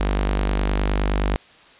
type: tone with notch filter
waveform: sawtooth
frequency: 49.66 Hz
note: G1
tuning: 23 cents sharp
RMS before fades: -21 dBFS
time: 0-1.36 s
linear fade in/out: 0 ms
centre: 110 Hz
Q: 1.1
effects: white hiss -49 dBFS RMS until 1.79 s + resampled to 8000 Hz